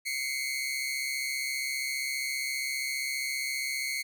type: tone pair together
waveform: sawtooth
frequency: 2082 / 2217 Hz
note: C7 / C#7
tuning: -9 / 0 cents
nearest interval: minor second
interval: 109 cents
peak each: -31 / -29 dBFS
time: 0.05-4.03 s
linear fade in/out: 20 ms
effects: none